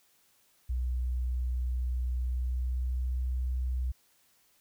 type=tone with pitch glide; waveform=sine; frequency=62 to 63.05 Hz; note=B1 to B1; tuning=+7 to +36 cents; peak=-28 dBFS; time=0.69-3.92 s; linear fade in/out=10 ms; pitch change=+29 cents; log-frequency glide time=2.17-3.2 s; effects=white hiss -67 dBFS RMS until 4.6 s